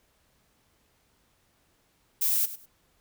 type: noise with echo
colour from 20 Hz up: violet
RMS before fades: -25 dBFS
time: 2.21-2.46 s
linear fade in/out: 10 ms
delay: 100 ms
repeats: 2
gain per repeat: -14 dB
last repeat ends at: 2.66 s
effects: pink hiss -68 dBFS RMS until 3 s